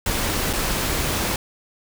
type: noise with dropouts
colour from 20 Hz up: pink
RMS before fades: -23 dBFS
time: 0.06-1.36 s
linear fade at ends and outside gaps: 2 ms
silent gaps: 0.53-0.534 s
effects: none